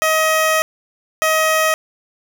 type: tone pair in turn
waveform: 15% pulse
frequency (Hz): 632 / 632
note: D#5 / D#5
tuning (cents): +27 / +27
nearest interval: unison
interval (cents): 0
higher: neither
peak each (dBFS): -7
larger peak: neither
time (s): 0.02-0.62 / 1.22-1.74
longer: first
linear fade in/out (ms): 0
effects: none

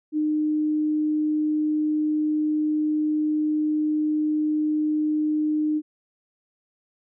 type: tone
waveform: sine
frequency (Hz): 305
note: D#4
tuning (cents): -34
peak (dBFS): -20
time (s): 0.12-5.82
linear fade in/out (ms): 50
effects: none

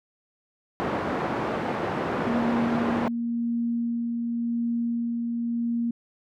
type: band-pass noise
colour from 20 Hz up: pink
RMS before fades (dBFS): -28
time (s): 0.8-3.08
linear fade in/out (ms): 0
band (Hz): 190 to 1300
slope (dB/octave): 12
type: tone with tremolo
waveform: sine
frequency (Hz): 234.7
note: A#3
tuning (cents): +12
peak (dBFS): -23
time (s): 2.27-5.91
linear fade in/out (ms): 5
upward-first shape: sine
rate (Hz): 0.92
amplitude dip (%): 25
effects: none

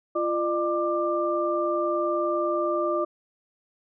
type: tone cluster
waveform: sine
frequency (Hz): 345 / 604 / 1186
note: F4 / D5 / D6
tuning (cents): -21 / +48 / +17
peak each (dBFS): -27 / -26 / -28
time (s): 0.15-3.05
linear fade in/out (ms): 10
effects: none

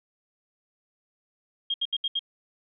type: tone bursts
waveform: sine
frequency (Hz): 3232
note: G#7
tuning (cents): -48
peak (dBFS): -24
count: 5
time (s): 1.7-2.193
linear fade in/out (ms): 5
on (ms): 41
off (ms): 72
effects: none

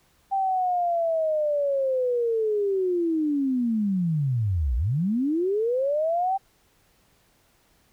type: linear two-way sweep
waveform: sine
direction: down then up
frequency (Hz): 787 to 55 to 787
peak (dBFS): -21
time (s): 0.31-6.38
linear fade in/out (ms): 20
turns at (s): 4.76
effects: pink hiss -63 dBFS RMS until 7.92 s

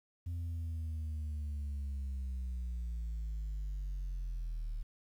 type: linear sweep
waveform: sine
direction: down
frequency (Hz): 86.7 to 37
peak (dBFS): -33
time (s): 0.26-4.83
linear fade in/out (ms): 10
effects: tanh soft clip ceiling -35 dBFS + 11-bit

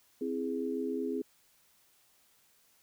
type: chord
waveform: sine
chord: C augmented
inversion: none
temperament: equal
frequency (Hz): 261.6 / 329.6 / 415.3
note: C4 / E4 / G#4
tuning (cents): 0 / 0 / 0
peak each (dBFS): -35 / -38 / -35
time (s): 0.21-1.22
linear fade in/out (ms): 5
effects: white hiss -67 dBFS RMS until 2.82 s

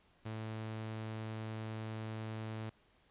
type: tone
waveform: sawtooth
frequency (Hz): 110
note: A2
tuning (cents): 0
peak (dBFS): -36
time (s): 0.25-2.7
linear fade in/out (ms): 10
effects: pink hiss -69 dBFS RMS until 3.1 s + resampled to 8000 Hz

